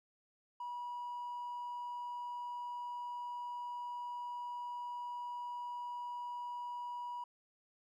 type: tone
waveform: triangle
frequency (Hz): 970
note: B5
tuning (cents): -31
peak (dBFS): -37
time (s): 0.6-7.24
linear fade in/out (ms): 5
effects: tanh soft clip ceiling -36 dBFS